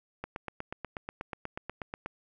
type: click train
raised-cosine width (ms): 0.5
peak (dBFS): -21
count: 16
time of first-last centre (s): 0.24-2.06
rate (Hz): 8.24
effects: none